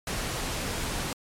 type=noise; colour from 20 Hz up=pink; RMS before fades=-31 dBFS; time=0.07-1.13 s; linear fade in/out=2 ms; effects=low-pass 11000 Hz 12 dB/octave + MP3 96 kbps